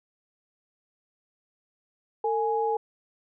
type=tone pair together; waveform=sine; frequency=450.8 / 834 Hz; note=A4 / G#5; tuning=+42 / +7 cents; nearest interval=major seventh; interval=1065 cents; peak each=-26 dBFS; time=2.24-2.77 s; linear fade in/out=5 ms; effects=none